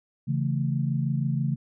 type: chord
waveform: sine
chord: A major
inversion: first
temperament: equal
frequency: 138.59 / 164.81 / 220 Hz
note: C#3 / E3 / A3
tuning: 0 / 0 / 0 cents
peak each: -25 / -29 / -31 dBFS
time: 0.27-1.56 s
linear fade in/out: 20 ms
effects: none